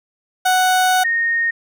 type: tone pair in turn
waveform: 30% pulse / sine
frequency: 741 / 1851.1 Hz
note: F#5 / A#6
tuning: +2 / -13 cents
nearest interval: octave + major third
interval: 1585 cents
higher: second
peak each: -10 / -15 dBFS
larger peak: first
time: 0.45-1.04 / 1.04-1.51 s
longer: first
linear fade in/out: 10 ms
effects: none